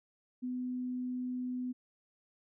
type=tone; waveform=sine; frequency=250.9 Hz; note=B3; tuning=28 cents sharp; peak=-34 dBFS; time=0.42-1.73 s; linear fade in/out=20 ms; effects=none